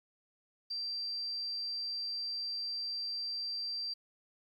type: tone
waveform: sine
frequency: 4702 Hz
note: D8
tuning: 1 cent sharp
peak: -35 dBFS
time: 0.7-3.94 s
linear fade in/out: 10 ms
effects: 11-bit